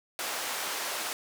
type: band-pass noise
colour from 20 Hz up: pink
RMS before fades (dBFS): -34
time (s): 0.19-1.13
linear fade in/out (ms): 0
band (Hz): 650 to 16000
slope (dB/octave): 12
effects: none